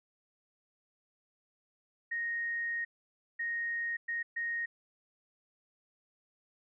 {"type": "tone bursts at uneven times", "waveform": "sine", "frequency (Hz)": 1864.7, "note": "A#6", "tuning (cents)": 0, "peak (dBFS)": -32, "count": 4, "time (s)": [[2.11, 2.85], [3.39, 3.97], [4.08, 4.23], [4.36, 4.66]], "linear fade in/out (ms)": 10, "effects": []}